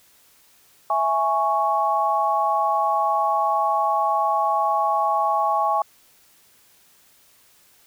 sine chord, C# minor, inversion first, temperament equal, 659.3 / 830.6 / 1108.7 Hz, E5 / G#5 / C#6, 0 / 0 / 0 cents, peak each -25 / -21 / -22 dBFS, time 0.9-5.82 s, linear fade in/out 2 ms, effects white hiss -56 dBFS RMS until 7.86 s

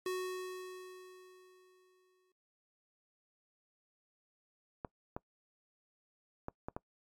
square tone with exponential decay, 369.1 Hz, F#4, 4 cents flat, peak -34 dBFS, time 0.06-2.32 s, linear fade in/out 2 ms, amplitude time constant 490 ms
clicks, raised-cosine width 1 ms, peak -25 dBFS, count 5, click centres 4.848 / 5.165 / 6.484 / 6.685 / 6.765 s
effects noise-tail reverb RT60 0.1 s tail -23 dB re dry + MP3 64 kbps

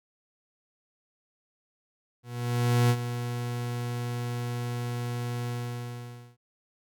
40% pulse tone with ADSR envelope, 120.8 Hz, B2, 38 cents flat, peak -18 dBFS, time 2.23-6.37 s, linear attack 670 ms, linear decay 58 ms, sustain -11 dB, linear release 880 ms, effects none

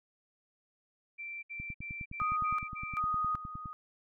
sine tone bursts, 2347 Hz, D7, 2 cents flat, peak -39 dBFS, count 6, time 1.18-3 s, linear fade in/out 20 ms, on 250 ms, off 64 ms
click train, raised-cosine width 5 ms, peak -31 dBFS, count 21, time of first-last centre 1.6-3.658 s, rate 9.72 Hz
sine tone with tremolo, 1244.5 Hz, D#6, in tune, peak -29 dBFS, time 2.2-3.73 s, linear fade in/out 0 ms, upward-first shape square, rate 1.3 Hz, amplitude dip 75%
effects none

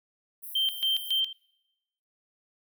white high-pass noise, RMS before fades -41 dBFS, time 0.42-1.21 s, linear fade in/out 20 ms, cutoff 10000 Hz, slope 96 dB/octave
sine tone with tremolo, 3136 Hz, G7, in tune, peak -23 dBFS, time 0.55-1.33 s, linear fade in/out 5 ms, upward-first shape square, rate 3.6 Hz, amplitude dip 80%
effects noise-tail reverb RT60 1.0 s tail -25 dB re dry

